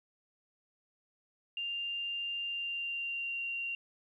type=tone with pitch glide; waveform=sine; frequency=2794 to 2764 Hz; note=F7 to F7; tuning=0 to -19 cents; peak=-34 dBFS; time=1.57-3.75 s; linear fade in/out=2 ms; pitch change=-19 cents; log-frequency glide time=2.44-3.4 s; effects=12-bit